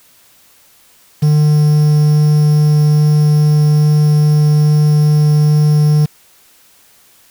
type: tone with quantisation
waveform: triangle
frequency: 150.2 Hz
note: D3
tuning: 39 cents sharp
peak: -5 dBFS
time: 1.22-6.06 s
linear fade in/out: 10 ms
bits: 5
effects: white hiss -48 dBFS RMS until 7.3 s